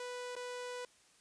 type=tone with dropouts; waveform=sawtooth; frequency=493.9 Hz; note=B4; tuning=in tune; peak=-37 dBFS; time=0-0.85 s; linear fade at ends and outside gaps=2 ms; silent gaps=0.354-0.364 s; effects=white hiss -66 dBFS RMS until 1.2 s + resampled to 22050 Hz